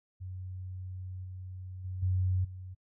sine tone with level steps, 92.5 Hz, F#2, in tune, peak -38 / -40 / -35 / -26 / -41 dBFS, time 0.2-2.75 s, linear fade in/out 20 ms, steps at 1.24 / 1.84 / 2.02 / 2.44 s, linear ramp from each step 10 ms, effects noise-tail reverb RT60 0.1 s tail -26 dB re dry

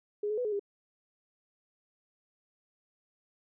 sine tone with pitch steps, 415.2 / 426.3 / 494.7 / 423.6 / 403.4 Hz, G#4 / G#4 / B4 / G#4 / G4, 0 / +45 / +3 / +34 / +50 cents, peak -29 dBFS, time 0.23-0.595 s, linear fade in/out 5 ms, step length 73 ms, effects none

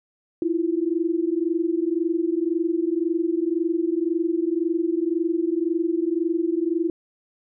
sine tone pair together, 324.2 / 346.1 Hz, E4 / F4, -29 / -16 cents, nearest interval minor second, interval 113 cents, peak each -23 dBFS, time 0.42-6.9 s, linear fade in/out 2 ms, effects none

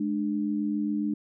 sine tone pair together, 210.8 / 298.1 Hz, G#3 / D4, +26 / +26 cents, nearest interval tritone, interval 600 cents, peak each -28 dBFS, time 0-1.14 s, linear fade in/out 5 ms, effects none

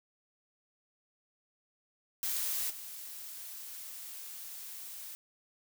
blue noise with level steps, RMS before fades -34 / -45 dBFS, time 2.23-5.15 s, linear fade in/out 0 ms, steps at 2.69 s, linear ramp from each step 20 ms, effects none

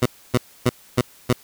15% pulse tone bursts, 123.47 Hz, B2, in tune, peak -8 dBFS, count 5, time 0.02-1.33 s, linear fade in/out 5 ms, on 38 ms, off 280 ms, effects white hiss -50 dBFS RMS until 1.43 s

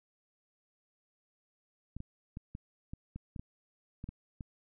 clicks, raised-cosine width 5 ms, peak -29 dBFS, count 11, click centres 1.966 / 2.004 / 2.371 / 2.551 / 2.935 / 3.16 / 3.362 / 3.395 / 4.041 / 4.09 / 4.408 s, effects none

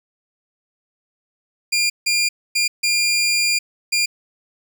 20% pulse tone bursts at uneven times, 2400 Hz, D7, 37 cents sharp, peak -11 dBFS, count 5, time 1.72-1.9 / 2.06-2.29 / 2.55-2.68 / 2.83-3.59 / 3.92-4.06 s, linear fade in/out 10 ms, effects none

